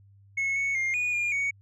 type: tone with pitch steps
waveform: sine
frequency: 2187 / 2214 / 2119 / 2458 / 2415 / 2235 Hz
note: C#7 / C#7 / C7 / D#7 / D7 / C#7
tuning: -24 / -3 / +21 / -22 / +48 / +14 cents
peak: -22 dBFS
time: 0.37-1.51 s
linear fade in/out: 10 ms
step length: 190 ms
effects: tanh soft clip ceiling -24 dBFS + added 99 Hz sine -53 dBFS peak until 1.61 s